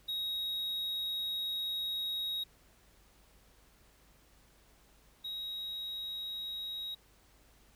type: tone pair in turn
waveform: triangle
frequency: 3786 / 3803 Hz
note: A#7 / A#7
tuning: +26 / +34 cents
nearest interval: unison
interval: 8 cents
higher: second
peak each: -32 / -36 dBFS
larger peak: first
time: 0.08-2.44 / 5.24-6.95 s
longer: first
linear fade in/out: 10 ms
effects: added 50 Hz sine -66 dBFS peak until 7.75 s + pink hiss -65 dBFS RMS until 7.75 s